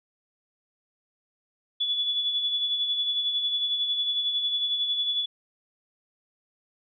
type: tone with tremolo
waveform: sine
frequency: 3428 Hz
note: A7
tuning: 46 cents flat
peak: -22 dBFS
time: 1.8-5.26 s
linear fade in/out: 10 ms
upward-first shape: sine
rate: 11 Hz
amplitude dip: 45%
effects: none